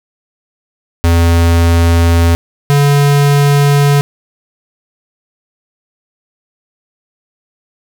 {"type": "tone pair in turn", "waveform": "square", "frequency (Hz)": [84.4, 142.89], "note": ["E2", "D3"], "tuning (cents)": [41, -47], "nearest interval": "major sixth", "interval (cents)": 912, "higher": "second", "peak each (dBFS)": -7, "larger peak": "neither", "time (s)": [[1.04, 2.35], [2.7, 4.01]], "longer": "neither", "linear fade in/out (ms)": 0, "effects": []}